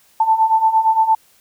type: beating tone pair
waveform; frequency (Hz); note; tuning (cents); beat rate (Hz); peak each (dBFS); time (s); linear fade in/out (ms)
sine; 880 / 888.7; A5 / A5; 0 / +17; 8.7; -17 / -13; 0.2-1.15; 5
effects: white hiss -54 dBFS RMS until 1.4 s